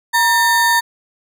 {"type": "ring-modulated tone", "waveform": "square", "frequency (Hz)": 1373, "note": "F6", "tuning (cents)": -30, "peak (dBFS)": -9, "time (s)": [0.13, 0.81], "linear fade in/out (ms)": 20, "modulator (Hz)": 427, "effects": []}